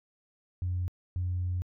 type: tone pair in turn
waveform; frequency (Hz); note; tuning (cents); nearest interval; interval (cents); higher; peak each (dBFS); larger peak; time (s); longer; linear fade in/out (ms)
sine; 90.1 / 90.1; F#2 / F#2; -45 / -45; unison; 0; neither; -27; neither; 0.62-0.88 / 1.16-1.62; second; 0
effects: tanh soft clip ceiling -24 dBFS